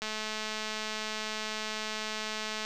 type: click train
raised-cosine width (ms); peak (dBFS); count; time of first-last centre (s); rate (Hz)
0.2; -18; 569; 0.02-2.65; 216
effects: none